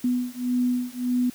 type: beating tone pair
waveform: sine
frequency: 246.9 / 248.6 Hz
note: B3 / B3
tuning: 0 / +12 cents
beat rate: 1.7 Hz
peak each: -25 dBFS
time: 0.04-1.3 s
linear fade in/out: 5 ms
effects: white hiss -47 dBFS RMS until 1.34 s